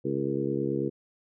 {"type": "harmonic tone with a mistuned harmonic", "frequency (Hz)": 69.3, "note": "C#2", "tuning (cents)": 0, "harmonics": [2, 3, 4, 5, 6, 7], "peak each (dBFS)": [-34, -35, -33, -31, -33, -35], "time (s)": [0.04, 0.9], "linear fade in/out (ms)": 20, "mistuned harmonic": 7, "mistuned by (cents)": -34, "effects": []}